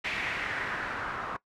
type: noise with low-pass filter sweep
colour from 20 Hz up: white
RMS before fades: -34 dBFS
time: 0.04-1.37 s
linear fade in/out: 10 ms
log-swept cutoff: 2400 to 1200 Hz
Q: 2.8
effects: noise-tail reverb RT60 0.1 s tail -19 dB re dry